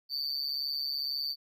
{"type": "tone with amplitude modulation", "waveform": "triangle", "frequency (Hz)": 4563, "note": "C#8", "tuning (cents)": 49, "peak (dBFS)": -26, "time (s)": [0.09, 1.36], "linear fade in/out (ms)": 50, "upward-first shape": "sine", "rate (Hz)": 142, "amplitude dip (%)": 90, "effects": []}